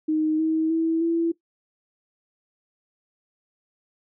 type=tone with pitch steps; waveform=sine; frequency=311.1 / 318.4 / 325.8 / 333.4 Hz; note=D#4 / D#4 / E4 / E4; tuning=0 / +40 / -20 / +20 cents; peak=-19 dBFS; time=0.08-1.32 s; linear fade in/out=10 ms; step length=310 ms; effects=noise-tail reverb RT60 0.1 s tail -17 dB re dry